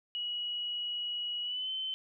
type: tone with pitch glide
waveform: sine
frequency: 2915 to 3069 Hz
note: F#7 to G7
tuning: -26 to -37 cents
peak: -33 dBFS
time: 0.15-1.94 s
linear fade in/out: 0 ms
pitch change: +89 cents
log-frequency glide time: 1.43-1.7 s
effects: none